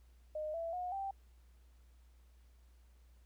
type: tone with pitch steps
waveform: sine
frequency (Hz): 614 / 665.7 / 721.8 / 782.6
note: D#5 / E5 / F#5 / G5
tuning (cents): -23 / +17 / -43 / -3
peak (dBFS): -37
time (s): 0.35-1.11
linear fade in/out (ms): 5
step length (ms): 190
effects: added 60 Hz sine -60 dBFS peak until 3.25 s + pink hiss -75 dBFS RMS until 3.25 s